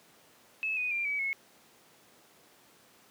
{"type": "tone with pitch steps", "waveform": "sine", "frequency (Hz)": [2598, 2488, 2382, 2281, 2185], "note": ["E7", "D#7", "D7", "C#7", "C#7"], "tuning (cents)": [-26, -1, 24, 49, -26], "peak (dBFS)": -29, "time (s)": [0.63, 1.33], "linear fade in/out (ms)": 0, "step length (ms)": 140, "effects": ["pink hiss -60 dBFS RMS until 3.1 s", "high-pass 200 Hz 12 dB/octave"]}